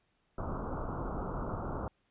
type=low-pass noise; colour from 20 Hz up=pink; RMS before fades=-37 dBFS; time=0.38-1.88 s; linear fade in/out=2 ms; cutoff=1400 Hz; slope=96 dB/octave; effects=pink hiss -75 dBFS RMS until 2.1 s + resampled to 8000 Hz